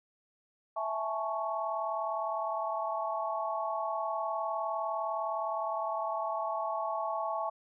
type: chord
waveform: sine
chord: A major seventh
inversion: second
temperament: equal with one note detuned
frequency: 659.3 / 840.3 / 880 / 1108.7 Hz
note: E5 / G#5 / A5 / C#6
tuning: 0 / +20 / 0 / 0 cents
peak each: -35 / -38 / -38 / -36 dBFS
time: 0.76-7.5 s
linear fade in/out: 10 ms
effects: none